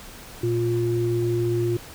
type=tone pair together; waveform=sine; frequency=117.17 / 351.1 Hz; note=A#2 / F4; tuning=+9 / +9 cents; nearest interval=octave + perfect fifth; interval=1900 cents; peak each=-24 / -22 dBFS; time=0.43-1.77 s; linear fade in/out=5 ms; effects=pink hiss -42 dBFS RMS until 1.94 s